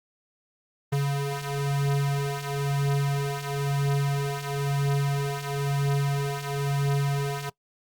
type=beating tone pair; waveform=square; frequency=140 / 141 Hz; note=C#3 / C#3; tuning=+18 / +30 cents; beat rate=1 Hz; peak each=-30 / -26 dBFS; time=0.92-7.5 s; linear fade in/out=10 ms; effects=noise-tail reverb RT60 0.1 s tail -21 dB re dry + Opus 32 kbps